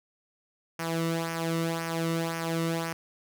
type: tone with flanger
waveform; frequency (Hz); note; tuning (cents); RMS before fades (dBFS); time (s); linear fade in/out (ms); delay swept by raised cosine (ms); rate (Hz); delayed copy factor
sawtooth; 165.2; E3; +4; -30; 0.79-2.93; 5; 0.25 to 1.25; 1.9; -0.65
effects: none